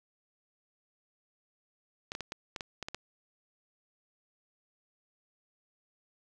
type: clicks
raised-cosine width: 0.2 ms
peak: -20 dBFS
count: 9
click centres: 2.119 / 2.151 / 2.207 / 2.321 / 2.562 / 2.608 / 2.827 / 2.885 / 2.946 s
effects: none